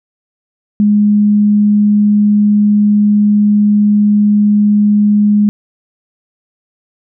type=tone; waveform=sine; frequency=207.7 Hz; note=G#3; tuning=in tune; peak=-6 dBFS; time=0.8-5.49 s; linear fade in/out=0 ms; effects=none